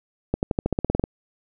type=accelerating click train; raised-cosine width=2 ms; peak=-8 dBFS; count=12; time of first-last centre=0.34-1.039 s; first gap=89 ms; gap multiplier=0.93; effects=none